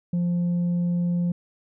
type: tone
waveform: sine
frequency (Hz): 174.61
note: F3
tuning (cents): 0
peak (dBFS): -18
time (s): 0.13-1.32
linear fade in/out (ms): 5
effects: tanh soft clip ceiling -20 dBFS